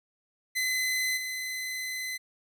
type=tone with level steps; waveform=sawtooth; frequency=2031 Hz; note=B6; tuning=48 cents sharp; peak=-23 / -29 dBFS; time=0.55-2.18 s; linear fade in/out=20 ms; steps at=1.16 s; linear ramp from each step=20 ms; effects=none